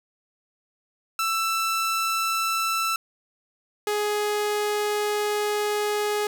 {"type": "tone pair in turn", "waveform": "sawtooth", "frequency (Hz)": [1328, 417.5], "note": ["E6", "G#4"], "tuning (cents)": [12, 9], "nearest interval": "octave + minor sixth", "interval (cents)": 2003, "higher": "first", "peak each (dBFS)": -19, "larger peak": "neither", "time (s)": [[1.19, 2.96], [3.87, 6.27]], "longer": "second", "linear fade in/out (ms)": 2, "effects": []}